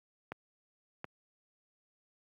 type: clicks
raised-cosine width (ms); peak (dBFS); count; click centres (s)
0.5; -24; 2; 0.32 / 1.044
effects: high-pass 100 Hz 12 dB/octave + 11-bit